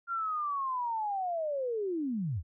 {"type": "linear sweep", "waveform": "sine", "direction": "down", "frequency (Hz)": [1396.9, 67.2], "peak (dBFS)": -30, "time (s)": [0.07, 2.43], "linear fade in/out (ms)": 50, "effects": []}